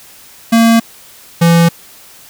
square tone pair in turn, 228.7 / 168.63 Hz, A#3 / E3, -33 / +40 cents, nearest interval perfect fourth, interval 527 cents, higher first, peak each -6 dBFS, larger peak neither, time 0.52-0.8 / 1.41-1.69 s, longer neither, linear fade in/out 10 ms, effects white hiss -39 dBFS RMS until 2.29 s

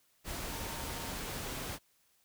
sine tone in noise, 917 Hz, A#5, 29 cents flat, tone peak -49 dBFS, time 0.47-1.14 s, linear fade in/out 50 ms, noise pink, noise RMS -40 dBFS, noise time 0.24-1.79 s, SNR -12 dB, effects white hiss -71 dBFS RMS until 2.24 s

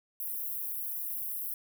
white high-pass noise, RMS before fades -36 dBFS, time 0.2-1.54 s, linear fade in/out 2 ms, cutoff 11000 Hz, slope 48 dB/octave, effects none

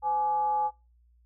sine tone with frequency modulation, 844 Hz, G#5, 28 cents sharp, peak -24 dBFS, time 0.02-0.71 s, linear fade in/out 50 ms, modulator 331 Hz, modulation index 0.33, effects noise-tail reverb RT60 0.3 s tail -24 dB re dry + added 59 Hz sine -59 dBFS peak until 1.25 s

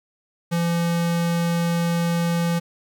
square tone, 170 Hz, F3, 46 cents flat, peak -20 dBFS, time 0.51-2.6 s, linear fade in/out 20 ms, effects 10-bit

